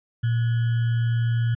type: tone with sample-and-hold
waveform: sine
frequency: 116.54 Hz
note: A#2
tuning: in tune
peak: -19 dBFS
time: 0.23-1.55 s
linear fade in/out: 10 ms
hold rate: 1575 Hz
effects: resampled to 8000 Hz